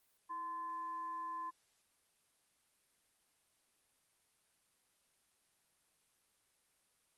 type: tone with frequency modulation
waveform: sine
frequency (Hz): 1030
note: C6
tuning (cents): -28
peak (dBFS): -40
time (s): 0.29-1.51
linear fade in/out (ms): 20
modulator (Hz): 705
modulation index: 0.22
effects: white hiss -75 dBFS RMS until 7.17 s + Opus 32 kbps